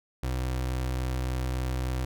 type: tone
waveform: 30% pulse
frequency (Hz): 63.5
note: B1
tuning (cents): +49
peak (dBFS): -25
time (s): 0.23-2.05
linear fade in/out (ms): 5
effects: none